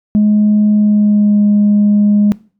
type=tone with pitch glide; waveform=sine; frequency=210.2 to 206.8 Hz; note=G#3 to G#3; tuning=+21 to -7 cents; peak=-5 dBFS; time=0.15-2.32 s; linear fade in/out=0 ms; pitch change=-28 cents; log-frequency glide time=0.71-1.41 s; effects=noise-tail reverb RT60 0.4 s tail -22 dB re dry + tanh soft clip ceiling -4 dBFS